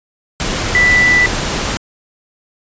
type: tone in noise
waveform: sine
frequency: 1978 Hz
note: B6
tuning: 2 cents sharp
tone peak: -8 dBFS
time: 0.75-1.26 s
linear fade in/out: 0 ms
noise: pink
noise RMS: -18 dBFS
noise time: 0.4-1.77 s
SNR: +7 dB
effects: resampled to 16000 Hz